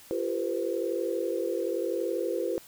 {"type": "tone cluster", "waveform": "sine", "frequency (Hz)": [342.5, 394.4, 472.1, 513], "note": ["F4", "G4", "A#4", "C5"], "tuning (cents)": [-34, 11, 22, -34], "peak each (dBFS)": [-32, -33, -34, -32], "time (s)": [0.11, 2.58], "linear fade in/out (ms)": 0, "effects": ["white hiss -52 dBFS RMS until 2.67 s"]}